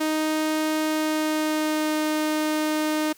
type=tone with pitch glide; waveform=sawtooth; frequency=311.1 to 307.7 Hz; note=D#4 to D#4; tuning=0 to -19 cents; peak=-18 dBFS; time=0-3.13 s; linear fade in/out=10 ms; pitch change=-19 cents; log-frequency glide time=0.83-1.97 s; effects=white hiss -54 dBFS RMS until 3.17 s